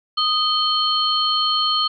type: tone cluster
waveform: sine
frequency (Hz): 1242 / 3098 / 4313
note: D#6 / G7 / C#8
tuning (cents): -3 / -21 / -48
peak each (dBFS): -21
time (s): 0.17-1.88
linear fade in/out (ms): 10
effects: none